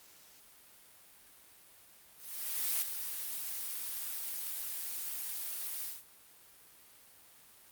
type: noise with ADSR envelope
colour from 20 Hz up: blue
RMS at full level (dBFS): -31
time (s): 2.16-6.04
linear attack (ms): 660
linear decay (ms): 4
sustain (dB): -8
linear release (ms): 190
effects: white hiss -59 dBFS RMS until 7.71 s + Opus 48 kbps